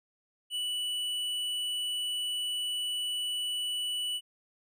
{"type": "tone with hard clipping", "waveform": "sine", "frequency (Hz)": 2960, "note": "F#7", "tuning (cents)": 0, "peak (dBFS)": -32, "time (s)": [0.5, 4.21], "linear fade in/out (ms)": 50, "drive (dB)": 8, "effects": []}